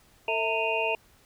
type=tone cluster; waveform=sine; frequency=448.3 / 653 / 912 / 2498 / 2770 Hz; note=A4 / E5 / A#5 / D#7 / F7; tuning=+32 / -17 / -38 / +6 / -15 cents; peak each=-31 dBFS; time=0.28-0.95 s; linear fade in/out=2 ms; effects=pink hiss -60 dBFS RMS until 1.25 s